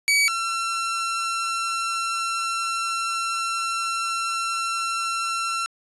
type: tone pair in turn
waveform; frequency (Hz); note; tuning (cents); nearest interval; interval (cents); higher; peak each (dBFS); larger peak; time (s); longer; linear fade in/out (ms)
sawtooth; 2274 / 1352.1; C#7 / E6; +44 / +44; major sixth; 900; first; -13 / -20; first; 0.08-0.28 / 0.28-5.66; second; 0
effects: resampled to 24000 Hz